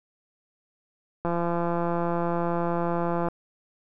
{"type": "click train", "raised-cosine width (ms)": 1, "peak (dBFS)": -14, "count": 349, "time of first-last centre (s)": [1.25, 3.285], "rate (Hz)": 171, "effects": []}